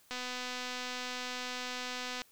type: click train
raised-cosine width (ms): 0.2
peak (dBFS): -22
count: 528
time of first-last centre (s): 0.11-2.218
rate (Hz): 250
effects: white hiss -64 dBFS RMS until 2.31 s